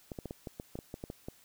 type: clicks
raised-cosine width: 2 ms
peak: -26 dBFS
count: 12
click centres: 0.118 / 0.188 / 0.257 / 0.309 / 0.472 / 0.599 / 0.755 / 0.789 / 0.941 / 1.039 / 1.101 / 1.285 s
effects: white hiss -62 dBFS RMS until 1.44 s